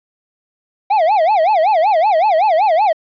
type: tone with vibrato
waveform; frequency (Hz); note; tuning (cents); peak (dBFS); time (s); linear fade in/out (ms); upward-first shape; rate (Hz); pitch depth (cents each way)
triangle; 740; F#5; 0; -8; 0.9-2.93; 10; sine; 5.3; 290
effects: resampled to 11025 Hz + 8-bit